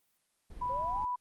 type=noise; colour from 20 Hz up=brown; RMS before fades=-45 dBFS; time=0.5-1.05 s; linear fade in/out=5 ms
type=tone; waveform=sine; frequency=987.8 Hz; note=B5; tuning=in tune; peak=-31 dBFS; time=0.61-1.16 s; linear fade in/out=10 ms
type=exponential sweep; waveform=sine; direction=up; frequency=518 to 910 Hz; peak=-39 dBFS; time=0.69-1.06 s; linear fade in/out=10 ms
effects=white hiss -75 dBFS RMS until 1.2 s + Opus 24 kbps